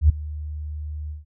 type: tone with ADSR envelope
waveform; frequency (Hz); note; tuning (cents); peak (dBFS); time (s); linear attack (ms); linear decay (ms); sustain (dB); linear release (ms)
sine; 75.5; D2; +48; -8; 0.01-1.25; 85; 7; -20; 150
effects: none